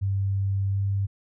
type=tone with pitch glide; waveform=sine; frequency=98 to 98.85 Hz; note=G2 to G2; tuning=0 to +15 cents; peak=-22 dBFS; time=0.01-1.07 s; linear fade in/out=20 ms; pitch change=+15 cents; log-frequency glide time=0.71-0.78 s; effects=none